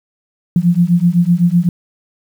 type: beating tone pair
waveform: sine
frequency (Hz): 170 / 177.9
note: F3 / F3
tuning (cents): -46 / +32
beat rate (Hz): 7.9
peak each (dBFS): -12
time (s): 0.56-1.69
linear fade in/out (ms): 2
effects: 7-bit